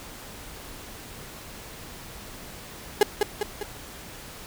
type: tone with echo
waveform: 35% pulse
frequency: 415.3 Hz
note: G#4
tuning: in tune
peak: -12 dBFS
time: 3.01-3.03 s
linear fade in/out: 2 ms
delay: 200 ms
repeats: 3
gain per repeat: -5 dB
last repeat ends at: 3.63 s
effects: pink hiss -42 dBFS RMS until 4.46 s